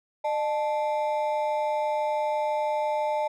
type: ring-modulated tone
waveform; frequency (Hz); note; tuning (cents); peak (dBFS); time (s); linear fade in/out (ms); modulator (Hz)
triangle; 740; F#5; 0; -19; 0.24-3.28; 10; 134
effects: none